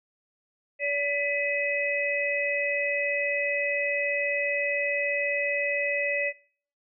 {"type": "tone cluster", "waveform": "sine", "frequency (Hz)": [574, 1994, 2541], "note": ["D5", "B6", "D#7"], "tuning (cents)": [-40, 16, 36], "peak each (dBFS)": -29, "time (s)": [0.79, 6.33], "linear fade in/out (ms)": 50, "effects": ["noise-tail reverb RT60 0.5 s tail -23 dB re dry"]}